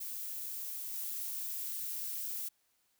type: noise with level steps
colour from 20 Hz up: violet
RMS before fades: -41 / -39 dBFS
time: 0-2.49 s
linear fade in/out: 10 ms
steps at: 0.93 s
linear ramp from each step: 10 ms
effects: white hiss -75 dBFS RMS until 2.99 s